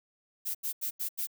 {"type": "noise bursts", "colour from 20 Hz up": "violet", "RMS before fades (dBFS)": -33, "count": 5, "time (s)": [0.45, 1.272], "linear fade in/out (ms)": 20, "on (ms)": 98, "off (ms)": 83, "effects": []}